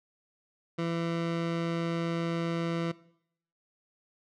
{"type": "tone", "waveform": "20% pulse", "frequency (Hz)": 167.6, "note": "E3", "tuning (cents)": 29, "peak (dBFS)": -24, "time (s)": [0.78, 2.92], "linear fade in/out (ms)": 10, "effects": ["noise-tail reverb RT60 0.7 s tail -20 dB re dry", "low-pass 4000 Hz 12 dB/octave"]}